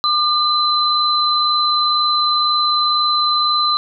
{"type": "tone pair together", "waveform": "sine", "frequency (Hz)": [1200, 4039], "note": ["D6", "B7"], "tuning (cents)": [37, 38], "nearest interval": "octave + major sixth", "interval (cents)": 2101, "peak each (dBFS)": -16, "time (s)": [0.04, 3.77], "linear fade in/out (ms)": 0, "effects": []}